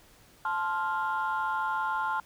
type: chord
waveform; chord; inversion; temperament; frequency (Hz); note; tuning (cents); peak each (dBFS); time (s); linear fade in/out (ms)
sine; F major; first; just; 873.1 / 1047.7 / 1396.9; A5 / C6 / F6; -14 / +2 / 0; -30 / -31 / -31; 0.45-2.2; 2
effects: tanh soft clip ceiling -21 dBFS + pink hiss -58 dBFS RMS until 2.25 s